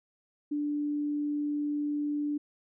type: tone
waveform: sine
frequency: 293.7 Hz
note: D4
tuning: in tune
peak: -28 dBFS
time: 0.51-2.38 s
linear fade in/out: 10 ms
effects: none